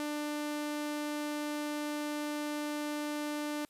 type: tone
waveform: sawtooth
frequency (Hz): 297.1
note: D4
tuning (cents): +20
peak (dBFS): -30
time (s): 0-3.65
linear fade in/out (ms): 0
effects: white hiss -69 dBFS RMS until 3.69 s + resampled to 32000 Hz